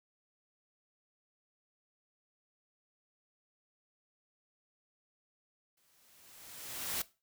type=noise with exponential growth; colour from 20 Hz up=white; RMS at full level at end=-34 dBFS; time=5.77-7.02 s; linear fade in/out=5 ms; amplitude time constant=270 ms; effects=noise-tail reverb RT60 0.3 s tail -19 dB re dry